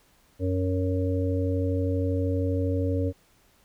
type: harmonic tone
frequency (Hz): 92.6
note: F#2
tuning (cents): +2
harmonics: 1 / 3 / 5 / 6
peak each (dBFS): -25 / -29 / -31 / -34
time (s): 0.39-3.13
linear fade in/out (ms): 50
effects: pink hiss -62 dBFS RMS until 3.64 s